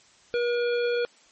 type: harmonic tone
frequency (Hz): 479.9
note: B4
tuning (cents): -50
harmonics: 1 / 3 / 5 / 7 / 9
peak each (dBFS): -23 / -33 / -37 / -40 / -42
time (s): 0.34-1.05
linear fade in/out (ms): 0
effects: white hiss -57 dBFS RMS until 1.31 s + MP3 32 kbps